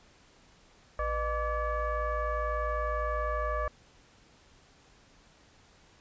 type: tone with frequency modulation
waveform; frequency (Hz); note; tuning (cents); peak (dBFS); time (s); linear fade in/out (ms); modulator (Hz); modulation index
sine; 607; D#5; -43; -28; 0.99-3.68; 2; 551; 1.5
effects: pink hiss -60 dBFS RMS until 6 s + resampled to 16000 Hz